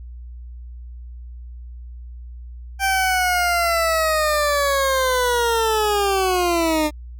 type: linear sweep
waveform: 20% pulse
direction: down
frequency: 784 to 298.3 Hz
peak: -12 dBFS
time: 2.79-6.91 s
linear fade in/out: 50 ms
effects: added 60 Hz sine -33 dBFS peak until 7.19 s